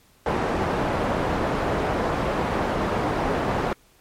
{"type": "low-pass noise", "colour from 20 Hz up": "white", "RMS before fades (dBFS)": -24, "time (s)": [0.26, 3.73], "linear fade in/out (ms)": 2, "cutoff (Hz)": 850, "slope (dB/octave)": 12, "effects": ["pink hiss -58 dBFS RMS until 4 s", "MP3 64 kbps"]}